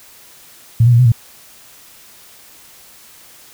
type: tone with pitch steps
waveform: sine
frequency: 114.9 / 122.1 / 117.8 / 126.4 / 115.4 Hz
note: A#2 / B2 / A#2 / B2 / A#2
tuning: -25 / -19 / +19 / +41 / -17 cents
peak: -6 dBFS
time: 0.8-1.12 s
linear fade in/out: 5 ms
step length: 64 ms
effects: white hiss -43 dBFS RMS until 3.53 s